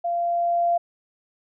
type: tone with level ramp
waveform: sine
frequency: 690 Hz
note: F5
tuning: 21 cents flat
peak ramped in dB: -22 to -17 dBFS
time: 0.04-0.78 s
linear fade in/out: 10 ms
effects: none